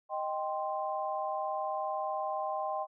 sine chord, C minor, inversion first, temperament equal, 622.3 / 784 / 1046.5 Hz, Eb5 / G5 / C6, 0 / 0 / 0 cents, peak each -36 / -35 / -37 dBFS, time 0.09-2.87 s, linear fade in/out 50 ms, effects none

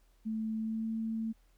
sine tone with pitch glide, 220 to 223.3 Hz, A3 to A3, 0 to +26 cents, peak -32 dBFS, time 0.25-1.33 s, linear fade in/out 20 ms, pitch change +26 cents, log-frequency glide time 0.56-0.89 s, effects added 41 Hz sine -63 dBFS peak until 1.57 s + pink hiss -73 dBFS RMS until 1.57 s

